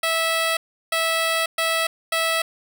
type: tone bursts at uneven times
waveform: 10% pulse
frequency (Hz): 654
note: E5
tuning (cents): -14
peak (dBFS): -11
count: 4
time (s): 0.03-0.57 / 0.92-1.46 / 1.58-1.87 / 2.12-2.42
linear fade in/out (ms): 5
effects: none